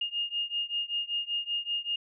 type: beating tone pair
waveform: sine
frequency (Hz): 2835 / 2840.2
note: F7 / F7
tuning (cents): +25 / +29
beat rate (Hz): 5.2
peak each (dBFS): -32 / -33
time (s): 0.01-1.96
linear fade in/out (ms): 5
effects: none